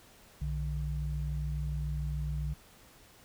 sine tone pair together, 61.74 / 148.81 Hz, B1 / D3, 0 / +23 cents, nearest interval octave + minor third, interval 1523 cents, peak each -33 / -35 dBFS, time 0.41-2.54 s, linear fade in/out 10 ms, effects pink hiss -58 dBFS RMS until 3.24 s

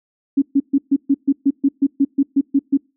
sine tone bursts, 277.2 Hz, C#4, in tune, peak -10 dBFS, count 14, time 0.37-2.774 s, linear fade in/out 10 ms, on 51 ms, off 130 ms, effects noise-tail reverb RT60 0.3 s tail -26 dB re dry

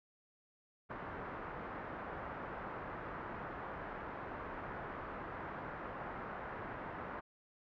white low-pass noise, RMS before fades -45 dBFS, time 0.89-7.21 s, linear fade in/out 20 ms, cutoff 1500 Hz, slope 24 dB/octave, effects none

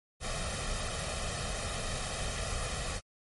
pink noise with comb filter, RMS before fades -35 dBFS, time 0.2-3.01 s, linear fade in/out 50 ms, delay 1.6 ms, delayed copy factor +0.7, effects MP3 48 kbps

